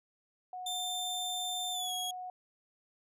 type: tone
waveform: sine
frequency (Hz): 733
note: F#5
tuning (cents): -16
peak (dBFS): -39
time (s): 0.53-2.3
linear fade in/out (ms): 2
type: tone with pitch glide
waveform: sawtooth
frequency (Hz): 3574 to 3315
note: A7 to G#7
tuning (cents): +26 to -4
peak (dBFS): -32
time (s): 0.66-2.11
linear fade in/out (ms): 5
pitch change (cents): -130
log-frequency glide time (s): 1.72-1.92
effects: resampled to 32000 Hz